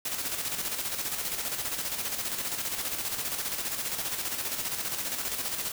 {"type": "noise with tremolo", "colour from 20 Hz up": "white", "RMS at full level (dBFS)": -31, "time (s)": [0.05, 5.72], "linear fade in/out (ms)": 5, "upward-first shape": "square", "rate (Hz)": 15, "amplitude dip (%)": 45, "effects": []}